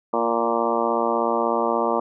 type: harmonic tone with a mistuned harmonic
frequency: 116.5 Hz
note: A#2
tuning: 1 cent flat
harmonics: 2 / 3 / 4 / 5 / 6 / 7 / 8 / 9 / 10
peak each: -29 / -28 / -26 / -26 / -28 / -30 / -27 / -30 / -28 dBFS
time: 0.13-2 s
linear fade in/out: 5 ms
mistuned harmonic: 3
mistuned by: -22 cents
effects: none